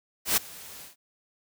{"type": "noise with ADSR envelope", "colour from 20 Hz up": "white", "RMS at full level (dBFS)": -21, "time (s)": [0.25, 0.96], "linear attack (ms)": 120, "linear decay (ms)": 12, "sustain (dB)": -23, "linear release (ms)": 130, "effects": []}